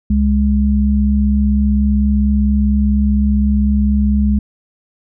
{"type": "tone pair together", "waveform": "sine", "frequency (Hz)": [67.71, 207.4], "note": ["C#2", "G#3"], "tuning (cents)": [-40, -2], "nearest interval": "octave + perfect fifth", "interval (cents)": 1938, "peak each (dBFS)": -13, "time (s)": [0.1, 4.39], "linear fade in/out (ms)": 5, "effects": []}